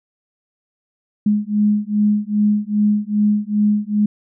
sine beating tone pair, 207.7 / 210.2 Hz, G#3 / G#3, 0 / +21 cents, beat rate 2.5 Hz, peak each -17 dBFS, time 1.26-4.06 s, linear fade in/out 5 ms, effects none

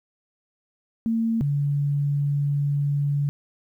sine tone pair in turn, 227 / 143.17 Hz, A#3 / D3, -46 / -44 cents, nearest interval minor sixth, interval 798 cents, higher first, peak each -20 dBFS, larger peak neither, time 1.06-1.41 / 1.41-3.29 s, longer second, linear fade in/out 0 ms, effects 10-bit

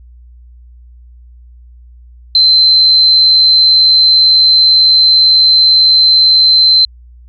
sine tone, 4089 Hz, C8, 41 cents flat, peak -4 dBFS, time 2.35-6.85 s, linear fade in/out 2 ms, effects added 60 Hz sine -35 dBFS peak until 7.28 s

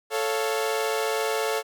sawtooth chord, A augmented, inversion none, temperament equal, 440 / 554.4 / 698.5 Hz, A4 / C#5 / E#5, 0 / 0 / 0 cents, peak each -22 / -26 / -28 dBFS, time 0.1-1.63 s, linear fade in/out 50 ms, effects none

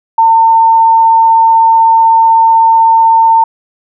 sine tone, 904 Hz, A5, 47 cents sharp, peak -3 dBFS, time 0.18-3.44 s, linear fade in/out 5 ms, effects none

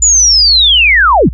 sine linear sweep, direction down, 7070 to 100.8 Hz, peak -4 dBFS, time 0.02-1.29 s, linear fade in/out 5 ms, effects added 60 Hz sine -19 dBFS peak until 1.33 s

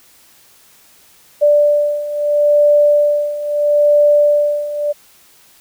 sine beating tone pair, 587.3 / 588.06 Hz, D5 / D5, 0 / +2 cents, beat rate 0.76 Hz, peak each -15 / -11 dBFS, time 1.41-4.93 s, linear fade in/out 20 ms, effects white hiss -48 dBFS RMS until 5.6 s

